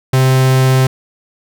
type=tone; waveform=45% pulse; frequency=130.81 Hz; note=C3; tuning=in tune; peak=-8 dBFS; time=0.13-0.87 s; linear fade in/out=5 ms; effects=none

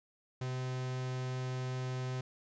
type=tone; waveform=45% pulse; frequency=128.2 Hz; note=C3; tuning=35 cents flat; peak=-35 dBFS; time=0.41-2.21 s; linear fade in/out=5 ms; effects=resampled to 16000 Hz + 12-bit

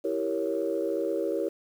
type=chord; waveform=sine; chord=E diminished seventh; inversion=none; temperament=equal; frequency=329.6 / 392 / 466.2 / 554.4 Hz; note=E4 / G4 / Bb4 / Db5; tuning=0 / 0 / 0 / 0 cents; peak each=-31 dBFS; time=0.04-1.49 s; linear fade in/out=10 ms; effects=tanh soft clip ceiling -17 dBFS + 9-bit

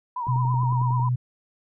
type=tone with vibrato; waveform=sine; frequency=968 Hz; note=B5; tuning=35 cents flat; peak=-26 dBFS; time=0.16-1.09 s; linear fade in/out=5 ms; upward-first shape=triangle; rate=9.2 Hz; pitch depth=98 cents each way
type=click train; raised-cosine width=3 ms; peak=-28 dBFS; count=9; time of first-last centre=0.27-0.997 s; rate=11 Hz
type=tone with pitch glide; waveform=sine; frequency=125.9 to 124.38 Hz; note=B2 to B2; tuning=+34 to +13 cents; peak=-20 dBFS; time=0.28-1.16 s; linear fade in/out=10 ms; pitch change=-21 cents; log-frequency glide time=0.51-0.91 s
effects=none

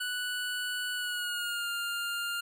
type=tone with pitch glide; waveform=25% pulse; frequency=1480 to 1402.6 Hz; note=F#6 to F6; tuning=0 to +7 cents; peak=-28 dBFS; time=0-2.41 s; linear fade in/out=10 ms; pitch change=-93 cents; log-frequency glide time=0.94-1.69 s; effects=none

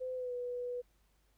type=tone with pitch glide; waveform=sine; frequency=511 to 490.8 Hz; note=C5 to B4; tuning=-41 to -11 cents; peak=-36 dBFS; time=0-0.82 s; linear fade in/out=20 ms; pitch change=-70 cents; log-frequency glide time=0.15-0.33 s; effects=added 50 Hz sine -70 dBFS peak until 1.37 s + pink hiss -75 dBFS RMS until 1.37 s

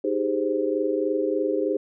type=chord; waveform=sine; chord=Ab major seventh; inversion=second; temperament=equal with one note detuned; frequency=311.1 / 392 / 415.3 / 520.8 Hz; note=Eb4 / G4 / Ab4 / C5; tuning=0 / 0 / 0 / -8 cents; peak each=-27 dBFS; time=0.04-1.77 s; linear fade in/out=5 ms; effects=none

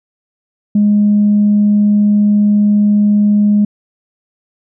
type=tone; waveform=sine; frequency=207.3 Hz; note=G#3; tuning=3 cents flat; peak=-6 dBFS; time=0.75-3.65 s; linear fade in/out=5 ms; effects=tanh soft clip ceiling -3 dBFS

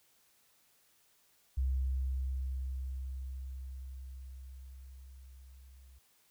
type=tone with level ramp; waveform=sine; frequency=65.41 Hz; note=C2; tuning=in tune; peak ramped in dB=-28 to -54 dBFS; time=1.57-5.99 s; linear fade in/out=10 ms; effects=white hiss -69 dBFS RMS until 6.3 s

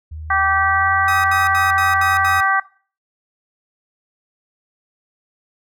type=tone with pitch glide; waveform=sine; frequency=77.78 to 86.8 Hz; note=D#2 to F2; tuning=0 to -10 cents; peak=-28 dBFS; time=0.11-2.41 s; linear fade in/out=10 ms; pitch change=+190 cents; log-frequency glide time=0.42-0.9 s
type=harmonic tone; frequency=388.1 Hz; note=G4; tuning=17 cents flat; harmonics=2 / 3 / 4 / 5; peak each=-20 / -18 / -19 / -22 dBFS; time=0.3-2.6 s; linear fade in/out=5 ms
type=tone bursts; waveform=sawtooth; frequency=1259 Hz; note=D#6; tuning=20 cents sharp; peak=-19 dBFS; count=6; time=1.08-2.405 s; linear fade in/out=2 ms; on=160 ms; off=73 ms
effects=noise-tail reverb RT60 0.4 s tail -19 dB re dry

